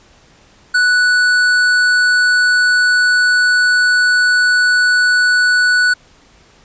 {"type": "tone with hard clipping", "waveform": "sine", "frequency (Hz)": 1480, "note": "F#6", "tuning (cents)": 0, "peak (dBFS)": -11, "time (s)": [0.74, 5.94], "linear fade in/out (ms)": 10, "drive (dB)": 11, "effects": ["pink hiss -48 dBFS RMS until 6.64 s", "resampled to 16000 Hz"]}